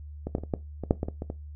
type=clicks; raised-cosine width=2 ms; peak=-18 / -12 / -23 / -24 / -12 / -19 / -6 / -15 / -19 / -20 / -20 dBFS; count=11; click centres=0.27 / 0.351 / 0.383 / 0.436 / 0.538 / 0.837 / 0.909 / 1.031 / 1.085 / 1.221 / 1.301 s; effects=noise-tail reverb RT60 0.2 s tail -18 dB re dry + added 74 Hz sine -39 dBFS peak until 1.55 s